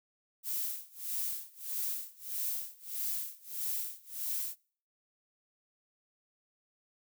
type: noise with tremolo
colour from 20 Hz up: violet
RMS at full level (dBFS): -34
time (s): 0.43-4.56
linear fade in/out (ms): 50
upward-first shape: sine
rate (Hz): 1.6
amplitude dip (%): 95
effects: noise-tail reverb RT60 0.5 s tail -26 dB re dry